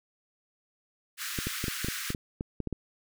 pink high-pass noise, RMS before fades -36 dBFS, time 1.17-2.15 s, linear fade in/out 50 ms, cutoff 1300 Hz, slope 48 dB/octave
clicks, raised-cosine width 3 ms, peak -19 dBFS, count 12, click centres 1.388 / 1.47 / 1.641 / 1.682 / 1.846 / 1.885 / 2.104 / 2.148 / 2.409 / 2.603 / 2.673 / 2.727 s
effects none

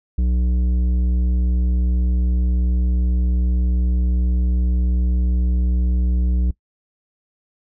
sine tone with tanh clipping, 61.3 Hz, B1, 12 cents flat, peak -17 dBFS, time 0.18-6.51 s, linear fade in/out 5 ms, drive 10 dB, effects noise-tail reverb RT60 0.1 s tail -21 dB re dry

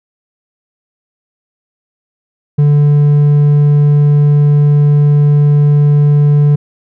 sine tone with hard clipping, 146.2 Hz, D3, 7 cents flat, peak -6 dBFS, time 2.58-6.56 s, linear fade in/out 10 ms, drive 3 dB, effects none

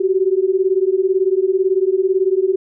sine beating tone pair, 370 / 388 Hz, F#4 / G4, 0 / -18 cents, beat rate 18 Hz, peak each -16 dBFS, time 0-2.56 s, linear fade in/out 10 ms, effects none

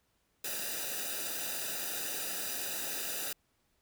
white noise with comb filter, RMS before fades -37 dBFS, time 0.44-3.33 s, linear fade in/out 5 ms, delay 0.92 ms, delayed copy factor -0.85, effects pink hiss -75 dBFS RMS until 3.81 s

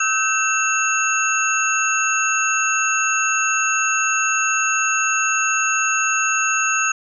sine tone cluster, 1293 / 1536 / 2684 / 6600 Hz, E6 / G6 / E7 / G#8, -34 / -36 / +31 / -12 cents, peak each -22 dBFS, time 0-6.92 s, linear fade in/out 5 ms, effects none

